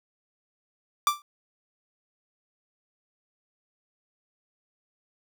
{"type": "tone with exponential decay", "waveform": "45% pulse", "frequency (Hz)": 1174.7, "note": "D6", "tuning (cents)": 0, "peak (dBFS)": -16, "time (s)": [1.07, 1.22], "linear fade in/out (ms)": 1, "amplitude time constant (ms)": 32, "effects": []}